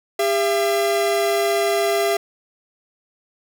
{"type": "tone pair together", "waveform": "45% pulse", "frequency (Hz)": [401.6, 675.4], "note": ["G4", "E5"], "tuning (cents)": [42, 42], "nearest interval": "major sixth", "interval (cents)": 900, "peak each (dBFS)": -20, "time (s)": [0.19, 2.17], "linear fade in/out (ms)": 5, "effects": []}